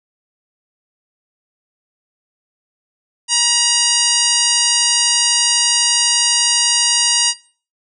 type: harmonic tone with a mistuned harmonic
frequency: 952 Hz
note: A#5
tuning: 36 cents sharp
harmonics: 1 / 2 / 3 / 4 / 5 / 6 / 7 / 8 / 9 / 10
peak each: -26 / -28 / -20 / -27 / -19 / -21 / -20 / -28 / -20 / -24 dBFS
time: 3.28-7.34 s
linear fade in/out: 50 ms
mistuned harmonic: 10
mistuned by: -60 cents
effects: noise-tail reverb RT60 0.4 s tail -18 dB re dry